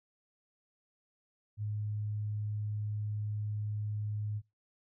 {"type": "tone", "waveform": "sine", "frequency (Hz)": 105.3, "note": "G#2", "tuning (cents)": 24, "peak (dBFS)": -33, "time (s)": [1.57, 4.42], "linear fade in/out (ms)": 50, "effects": ["noise-tail reverb RT60 0.2 s tail -22 dB re dry"]}